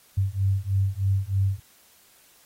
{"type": "beating tone pair", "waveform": "sine", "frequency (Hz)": [95.8, 99], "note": ["G2", "G2"], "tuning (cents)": [-39, 18], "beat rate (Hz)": 3.2, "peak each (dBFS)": -24, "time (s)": [0.17, 1.6], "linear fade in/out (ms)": 10, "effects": ["white hiss -57 dBFS RMS until 2.45 s", "AAC 48 kbps"]}